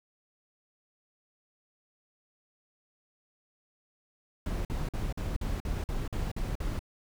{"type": "noise bursts", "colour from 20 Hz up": "brown", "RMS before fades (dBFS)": -32, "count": 10, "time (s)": [4.46, 6.792], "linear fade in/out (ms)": 2, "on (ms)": 190, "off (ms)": 48, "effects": []}